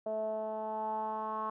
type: tone with low-pass filter sweep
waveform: 10% pulse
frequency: 217.4 Hz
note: A3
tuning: 21 cents flat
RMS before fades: -36 dBFS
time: 0.06-1.5 s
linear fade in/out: 5 ms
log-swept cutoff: 620 to 1100 Hz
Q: 6.2
effects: none